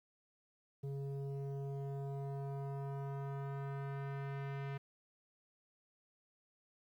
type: tone with low-pass filter sweep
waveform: square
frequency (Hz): 138.59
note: C#3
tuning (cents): 0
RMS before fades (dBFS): -42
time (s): 0.83-4.78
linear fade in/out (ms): 10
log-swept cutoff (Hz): 380 to 2300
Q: 1.4
effects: 12-bit